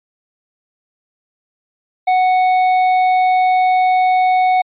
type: tone with tanh clipping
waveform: triangle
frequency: 740 Hz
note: F#5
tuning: in tune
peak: -12 dBFS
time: 2.07-4.62 s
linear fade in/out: 10 ms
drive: 13 dB
effects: resampled to 8000 Hz